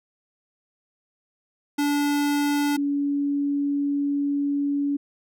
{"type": "tone pair in turn", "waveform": ["square", "sine"], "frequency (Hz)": [289.2, 284.4], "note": ["D4", "C#4"], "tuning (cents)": [-27, 45], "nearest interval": "unison", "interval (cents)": 28, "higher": "first", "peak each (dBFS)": -21, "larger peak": "neither", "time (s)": [[1.78, 2.77], [2.77, 4.97]], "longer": "second", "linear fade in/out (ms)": 10, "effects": []}